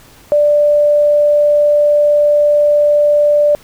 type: tone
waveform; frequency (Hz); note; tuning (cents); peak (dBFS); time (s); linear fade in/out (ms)
sine; 589; D5; +5; -7; 0.32-3.55; 0
effects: pink hiss -43 dBFS RMS until 3.63 s